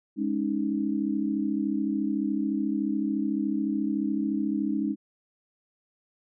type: chord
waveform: sine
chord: Ab suspended fourth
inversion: none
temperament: equal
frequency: 207.7 / 277.2 / 311.1 Hz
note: Ab3 / Db4 / Eb4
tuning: 0 / 0 / 0 cents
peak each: -29 dBFS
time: 0.16-4.96 s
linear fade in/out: 50 ms
effects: none